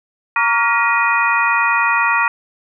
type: tone cluster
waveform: sine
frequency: 928 / 1136 / 1406 / 1896 / 2468 Hz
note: A#5 / C#6 / F6 / A#6 / D#7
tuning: -8 / +42 / +11 / +29 / -15 cents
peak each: -19 dBFS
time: 0.36-2.28 s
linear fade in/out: 2 ms
effects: none